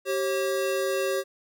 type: tone pair together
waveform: square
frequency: 386.7 / 542 Hz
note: G4 / C#5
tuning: -24 / -39 cents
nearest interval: tritone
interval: 585 cents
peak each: -28 dBFS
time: 0.05-1.24 s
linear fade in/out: 50 ms
effects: none